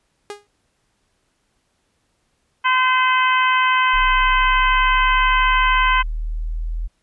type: tone with exponential decay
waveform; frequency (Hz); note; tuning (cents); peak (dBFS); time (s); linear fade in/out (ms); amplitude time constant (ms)
sawtooth; 410.7; G#4; -19; -22; 0.3-0.47; 1; 36
type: harmonic tone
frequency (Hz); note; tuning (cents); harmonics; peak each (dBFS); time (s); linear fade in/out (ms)
513; C5; -34; 2 / 3 / 4 / 5 / 6; -16 / -20 / -22 / -24 / -26; 2.64-6.03; 20
type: linear sweep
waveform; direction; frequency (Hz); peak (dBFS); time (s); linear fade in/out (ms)
sine; up; 31.44 to 41.2; -21; 3.93-6.88; 20
effects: pink hiss -67 dBFS RMS until 7.02 s + resampled to 24000 Hz